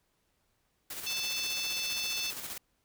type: noise with tremolo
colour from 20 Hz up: white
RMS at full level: -39 dBFS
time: 0.9-2.58 s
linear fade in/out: 5 ms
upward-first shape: square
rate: 15 Hz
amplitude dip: 40%
type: harmonic tone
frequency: 880 Hz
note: A5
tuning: in tune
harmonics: 3 / 4 / 5 / 6 / 7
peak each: -37 / -38 / -39 / -40 / -40 dBFS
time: 1.06-2.31 s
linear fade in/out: 10 ms
effects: pink hiss -75 dBFS RMS until 2.84 s